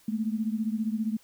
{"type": "beating tone pair", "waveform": "sine", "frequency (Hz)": [215, 230], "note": ["A3", "A#3"], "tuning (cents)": [-40, -23], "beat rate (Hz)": 15, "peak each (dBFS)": [-28, -31], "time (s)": [0.08, 1.17], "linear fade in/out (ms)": 5, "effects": ["white hiss -60 dBFS RMS until 1.23 s"]}